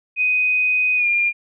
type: tone with pitch glide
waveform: sine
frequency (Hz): 2500 to 2405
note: D#7 to D7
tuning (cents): +8 to +41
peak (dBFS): -15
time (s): 0.16-1.33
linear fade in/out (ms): 50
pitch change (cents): -67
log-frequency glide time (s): 0.96-1.07
effects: none